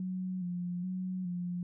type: tone with vibrato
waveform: sine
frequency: 180.9 Hz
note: F#3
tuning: 39 cents flat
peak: -33 dBFS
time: 0-1.63 s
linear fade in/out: 2 ms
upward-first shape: square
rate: 1.2 Hz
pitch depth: 38 cents each way
effects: none